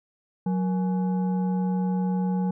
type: tone with frequency modulation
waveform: sine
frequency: 183.9 Hz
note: F#3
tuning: 10 cents flat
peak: -22 dBFS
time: 0.46-2.51 s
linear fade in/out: 5 ms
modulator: 655 Hz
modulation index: 0.43
effects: none